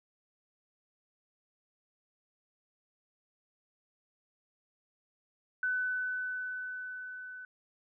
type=tone with level ramp; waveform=sine; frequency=1503 Hz; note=F#6; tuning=27 cents sharp; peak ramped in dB=-28 to -43 dBFS; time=5.63-7.45 s; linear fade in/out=2 ms; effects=none